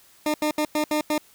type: tone bursts at uneven times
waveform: 20% pulse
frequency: 303 Hz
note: D#4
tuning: 46 cents flat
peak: -16 dBFS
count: 6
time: 0.26-0.34 / 0.42-0.51 / 0.58-0.65 / 0.75-0.84 / 0.91-1.01 / 1.1-1.18 s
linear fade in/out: 2 ms
effects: white hiss -55 dBFS RMS until 1.34 s